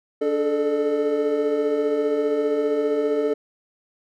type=tone cluster; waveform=triangle; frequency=291.1 / 423.6 / 438.7 / 601 Hz; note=D4 / G#4 / A4 / D5; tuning=-15 / +34 / -5 / +40 cents; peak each=-25 / -28 / -19 / -26 dBFS; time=0.21-3.34 s; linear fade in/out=10 ms; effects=none